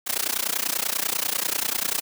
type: noise with amplitude modulation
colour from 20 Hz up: white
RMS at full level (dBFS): -22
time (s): 0.06-2.01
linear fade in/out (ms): 20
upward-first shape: sine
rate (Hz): 30.2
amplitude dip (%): 95
effects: high-pass 200 Hz 12 dB/octave